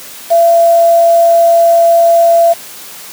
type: tone with quantisation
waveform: sine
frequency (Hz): 676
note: E5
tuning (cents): +43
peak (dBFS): -4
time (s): 0.3-2.54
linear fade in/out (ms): 20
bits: 4
effects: white hiss -30 dBFS RMS until 3.12 s + high-pass 150 Hz 12 dB/octave